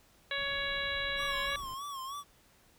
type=harmonic tone; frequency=559 Hz; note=C#5; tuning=14 cents sharp; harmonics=1 / 2 / 3 / 4 / 5 / 6 / 7; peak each=-41 / -43 / -36 / -39 / -43 / -42 / -39 dBFS; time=0.31-1.56 s; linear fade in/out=2 ms
type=noise; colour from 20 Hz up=brown; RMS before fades=-49 dBFS; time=0.38-1.74 s; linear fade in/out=0 ms
type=tone with vibrato; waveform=square; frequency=1100 Hz; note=C#6; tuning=14 cents flat; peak=-39 dBFS; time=1.16-2.24 s; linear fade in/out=50 ms; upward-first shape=sine; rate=3.2 Hz; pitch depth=92 cents each way
effects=pink hiss -64 dBFS RMS until 2.78 s